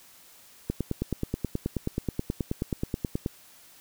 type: click train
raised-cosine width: 3 ms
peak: -14 dBFS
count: 25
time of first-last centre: 0.7-3.261 s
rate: 9.37 Hz
effects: white hiss -54 dBFS RMS until 3.8 s